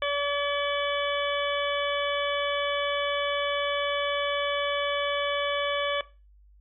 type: harmonic tone with a mistuned harmonic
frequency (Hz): 572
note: D5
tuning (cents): -46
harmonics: 1 / 2 / 3 / 4 / 5 / 6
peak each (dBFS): -28 / -31 / -33 / -34 / -35 / -36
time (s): 0.02-6.01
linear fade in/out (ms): 2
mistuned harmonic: 5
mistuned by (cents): +87
effects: noise-tail reverb RT60 0.3 s tail -18 dB re dry + added 50 Hz sine -53 dBFS peak until 6.6 s